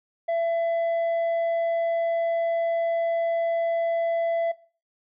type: tone with tanh clipping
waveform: sine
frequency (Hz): 670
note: E5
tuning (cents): +28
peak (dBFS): -23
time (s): 0.28-4.52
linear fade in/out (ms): 10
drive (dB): 4
effects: noise-tail reverb RT60 0.4 s tail -19 dB re dry

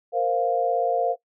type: chord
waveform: sine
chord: Bb suspended second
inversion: none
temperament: equal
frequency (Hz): 466.2 / 523.3 / 698.5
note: Bb4 / C5 / F5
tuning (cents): 0 / 0 / 0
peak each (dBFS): -25 / -26 / -23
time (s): 0.12-1.16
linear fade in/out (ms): 50
effects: noise-tail reverb RT60 0.1 s tail -17 dB re dry

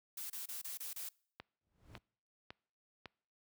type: noise bursts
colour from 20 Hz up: blue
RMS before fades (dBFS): -44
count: 6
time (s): 0.17-1.09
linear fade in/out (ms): 5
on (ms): 130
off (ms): 28
type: click train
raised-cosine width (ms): 0.3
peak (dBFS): -30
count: 4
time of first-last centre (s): 1.4-3.057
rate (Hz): 1.81
type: noise with exponential growth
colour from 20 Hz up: brown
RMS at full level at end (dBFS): -46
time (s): 1.61-1.98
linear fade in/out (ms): 1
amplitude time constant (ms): 79
effects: noise-tail reverb RT60 0.6 s tail -26 dB re dry + high-pass 60 Hz 12 dB/octave

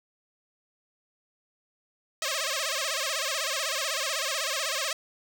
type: tone with vibrato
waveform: 5% pulse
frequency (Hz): 587.3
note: D5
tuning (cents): 0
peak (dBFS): -16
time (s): 2.22-4.93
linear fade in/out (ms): 2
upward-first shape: sine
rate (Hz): 16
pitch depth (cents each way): 190
effects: none

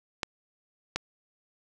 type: clicks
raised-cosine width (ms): 0.2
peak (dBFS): -11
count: 2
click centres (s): 0.232 / 0.96
effects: none

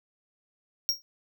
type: tone with exponential decay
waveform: square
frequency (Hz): 5588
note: F8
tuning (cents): 0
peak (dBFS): -20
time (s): 0.89-1.02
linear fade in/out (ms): 0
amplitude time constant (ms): 27
effects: none

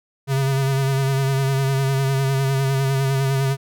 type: tone with vibrato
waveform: square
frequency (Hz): 135.6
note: C#3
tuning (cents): -38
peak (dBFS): -18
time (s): 0.27-3.57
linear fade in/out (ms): 50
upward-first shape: sine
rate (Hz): 9.9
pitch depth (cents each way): 31
effects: none

